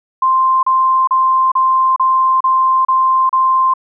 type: tone bursts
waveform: sine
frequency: 1046.5 Hz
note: C6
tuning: in tune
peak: -9 dBFS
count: 8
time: 0.22-3.738 s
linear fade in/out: 5 ms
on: 410 ms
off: 34 ms
effects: none